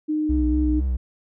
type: tone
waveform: sine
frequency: 306.1 Hz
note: D#4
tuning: 28 cents flat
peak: -20 dBFS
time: 0.08-0.81 s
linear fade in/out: 20 ms
type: tone with vibrato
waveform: triangle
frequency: 63.8 Hz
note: C2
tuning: 43 cents flat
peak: -18 dBFS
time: 0.29-0.97 s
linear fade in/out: 10 ms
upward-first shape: sine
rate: 4.1 Hz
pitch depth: 71 cents each way
effects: none